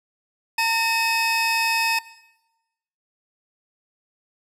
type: tone pair together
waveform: 30% pulse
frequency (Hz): 910.2 / 2558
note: A#5 / D#7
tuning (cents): -42 / +47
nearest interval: octave + tritone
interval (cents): 1789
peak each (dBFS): -19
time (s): 0.58-1.99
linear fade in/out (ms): 5
effects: noise-tail reverb RT60 1.0 s tail -19 dB re dry + low-pass 12000 Hz 12 dB/octave